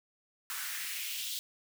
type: noise with high-pass filter sweep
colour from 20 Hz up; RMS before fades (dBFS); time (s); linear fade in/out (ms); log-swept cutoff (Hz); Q
white; -38; 0.5-1.39; 0; 1300 to 3700; 2.6
effects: none